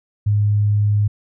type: tone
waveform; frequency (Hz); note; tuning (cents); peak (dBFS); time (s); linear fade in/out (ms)
sine; 103.83; G#2; 0; -13; 0.26-1.08; 10
effects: none